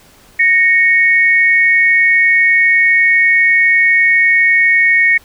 sine tone pair together, 1864 / 2212 Hz, A#6 / C#7, -1 / -4 cents, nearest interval minor third, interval 297 cents, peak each -10 dBFS, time 0.39-5.18 s, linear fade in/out 10 ms, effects pink hiss -45 dBFS RMS until 5.24 s

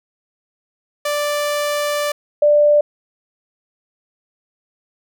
sawtooth / sine tone pair in turn, 587.3 / 590.5 Hz, D5 / D5, 0 / +9 cents, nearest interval unison, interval 9 cents, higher second, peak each -14 / -9 dBFS, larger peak second, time 1.05-2.12 / 2.42-2.81 s, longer first, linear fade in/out 5 ms, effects none

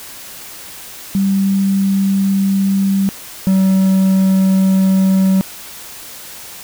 sine / triangle tone pair in turn, 195.2 / 190.63 Hz, G3 / G3, -7 / -48 cents, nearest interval unison, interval 41 cents, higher first, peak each -11 / -7 dBFS, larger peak second, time 1.15-3.09 / 3.47-5.41 s, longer neither, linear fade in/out 0 ms, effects white hiss -33 dBFS RMS until 6.63 s

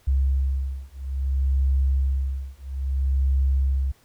sine beating tone pair, 66.9 / 67.5 Hz, C2 / C#2, +39 / -45 cents, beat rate 0.6 Hz, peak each -23 dBFS, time 0.07-3.92 s, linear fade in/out 10 ms, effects pink hiss -59 dBFS RMS until 4.04 s

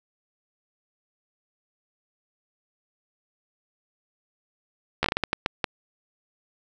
slowing click train, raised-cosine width 0.3 ms, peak -6 dBFS, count 10, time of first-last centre 5.03-5.642 s, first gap 13 ms, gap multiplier 1.39, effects none

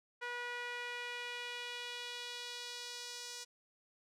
sawtooth tone with band-pass filter sweep, 485.1 Hz, B4, 31 cents flat, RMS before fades -44 dBFS, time 0.21-3.45 s, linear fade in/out 20 ms, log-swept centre 1700 to 5700 Hz, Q 1.6, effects none

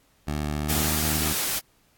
15% pulse tone with pitch glide, 74.6 to 77.05 Hz, D2 to D#2, +28 to -16 cents, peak -20 dBFS, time 0.27-1.33 s, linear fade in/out 10 ms, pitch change +56 cents, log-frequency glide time 0.61-0.9 s
white noise, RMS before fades -27 dBFS, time 0.68-1.6 s, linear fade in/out 20 ms
effects pink hiss -63 dBFS RMS until 1.97 s + AAC 64 kbps

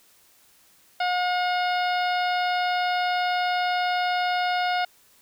harmonic tone with a mistuned harmonic, 720 Hz, F#5, 47 cents flat, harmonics 1 / 2 / 3 / 4 / 5 / 6 / 7, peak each -23 / -29 / -33 / -35 / -37 / -39 / -40 dBFS, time 1-4.85 s, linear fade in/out 5 ms, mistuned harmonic 5, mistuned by +22 cents, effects white hiss -58 dBFS RMS until 5.21 s

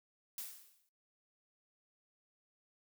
blue noise with exponential decay, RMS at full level -41 dBFS, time 0.38-0.89 s, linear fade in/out 1 ms, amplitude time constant 110 ms, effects noise-tail reverb RT60 0.5 s tail -26 dB re dry

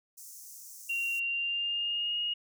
pink high-pass noise, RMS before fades -48 dBFS, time 0.17-1.2 s, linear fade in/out 10 ms, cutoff 5700 Hz, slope 48 dB/octave
sine tone with pitch glide, 2758 to 2868 Hz, F7 to F7, -22 to +45 cents, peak -29 dBFS, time 0.89-2.34 s, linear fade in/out 10 ms, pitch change +67 cents, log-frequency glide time 1.21-2.19 s
effects none

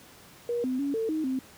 sine tone with pitch steps, 476.8 / 256.1 / 281.5 / 447.7 / 313.2 / 261.2 Hz, A#4 / C4 / C#4 / A4 / D#4 / C4, +39 / -37 / +27 / +30 / +11 / -3 cents, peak -26 dBFS, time 0.49-1.39 s, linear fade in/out 2 ms, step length 150 ms, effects pink hiss -52 dBFS RMS until 1.57 s + high-pass 80 Hz 12 dB/octave

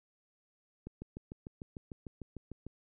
click train, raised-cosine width 3 ms, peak -30 dBFS, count 13, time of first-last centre 0.87-2.666 s, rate 6.68 Hz, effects none

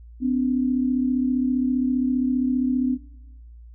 sine tone pair together, 252.8 / 287.9 Hz, B3 / D4, +41 / -34 cents, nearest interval major second, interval 225 cents, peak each -20 / -26 dBFS, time 0.2-2.98 s, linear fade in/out 50 ms, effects noise-tail reverb RT60 1.0 s tail -19 dB re dry + added 58 Hz sine -41 dBFS peak until 3.74 s

